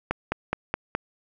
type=click train; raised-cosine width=0.5 ms; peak=-9 dBFS; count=5; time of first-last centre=0.11-0.95 s; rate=4.76 Hz; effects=none